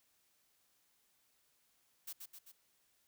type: noise with echo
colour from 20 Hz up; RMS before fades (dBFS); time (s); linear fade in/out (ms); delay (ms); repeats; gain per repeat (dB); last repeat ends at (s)
blue; -45; 2.07-2.13; 10; 130; 3; -4; 2.52
effects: white hiss -75 dBFS RMS until 3.07 s